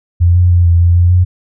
sine tone with pitch steps, 86.7 / 89.1 / 87.6 / 85.4 / 86.5 / 87.6 / 90.1 Hz, F2 / F2 / F2 / F2 / F2 / F2 / F#2, -12 / +35 / +6 / -38 / -16 / +6 / -45 cents, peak -5 dBFS, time 0.2-1.25 s, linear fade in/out 20 ms, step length 150 ms, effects none

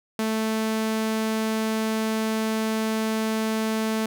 sawtooth tone, 220 Hz, A3, in tune, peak -19 dBFS, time 0.19-4.06 s, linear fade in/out 2 ms, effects none

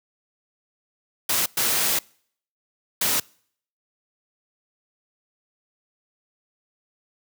white noise bursts at uneven times, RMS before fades -22 dBFS, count 3, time 1.29-1.46 / 1.57-1.99 / 3.01-3.2 s, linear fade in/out 5 ms, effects noise-tail reverb RT60 0.6 s tail -26 dB re dry + high-pass 100 Hz 12 dB/octave

